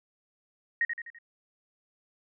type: tone with echo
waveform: sine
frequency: 1871 Hz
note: A#6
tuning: 6 cents sharp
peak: -23 dBFS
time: 0.81-0.85 s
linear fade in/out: 2 ms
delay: 84 ms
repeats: 4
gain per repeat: -6 dB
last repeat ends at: 1.186 s
effects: none